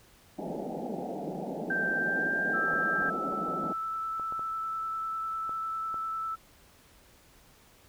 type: band-pass noise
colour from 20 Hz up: pink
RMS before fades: -36 dBFS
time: 0.38-3.73 s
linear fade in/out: 10 ms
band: 160 to 840 Hz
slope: 96 dB/octave
type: tone with pitch glide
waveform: sine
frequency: 1568 to 1589 Hz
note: G6 to G6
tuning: 0 to +23 cents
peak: -27 dBFS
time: 1.7-3.1 s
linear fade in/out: 5 ms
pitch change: +23 cents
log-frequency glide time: 1.95-2.44 s
type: tone with vibrato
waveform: sine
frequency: 1318.5 Hz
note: E6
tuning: in tune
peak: -31 dBFS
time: 2.53-6.36 s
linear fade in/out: 20 ms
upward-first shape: triangle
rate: 10 Hz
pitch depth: 10 cents each way
type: clicks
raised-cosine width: 1 ms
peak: -30 dBFS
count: 11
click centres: 2.738 / 3.022 / 3.087 / 3.325 / 3.485 / 3.64 / 4.197 / 4.324 / 4.394 / 5.494 / 5.943 s
effects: pink hiss -59 dBFS RMS until 7.88 s